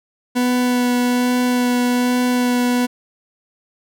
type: tone with vibrato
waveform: 40% pulse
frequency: 246.9 Hz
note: B3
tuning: in tune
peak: -14 dBFS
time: 0.35-2.87 s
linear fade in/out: 20 ms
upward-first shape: sine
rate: 1.2 Hz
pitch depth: 10 cents each way
effects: none